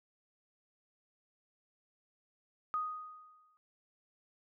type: tone with exponential decay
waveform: sine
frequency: 1244.5 Hz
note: D#6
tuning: in tune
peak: -30 dBFS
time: 2.74-3.57 s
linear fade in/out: 0 ms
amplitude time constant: 180 ms
effects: none